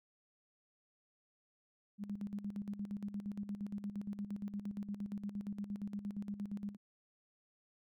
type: tone with tremolo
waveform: sine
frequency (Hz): 203.3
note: G#3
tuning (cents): -37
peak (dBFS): -37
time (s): 1.98-6.77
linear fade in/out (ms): 50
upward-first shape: square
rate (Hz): 8.6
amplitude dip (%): 70
effects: none